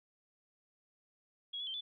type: tone with pitch steps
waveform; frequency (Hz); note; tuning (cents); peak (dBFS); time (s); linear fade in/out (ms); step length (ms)
sine; 3320 / 3410 / 3135 / 3472; G#7 / G#7 / G7 / A7; -1 / +45 / -1 / -24; -38; 1.53-1.81; 10; 70
effects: none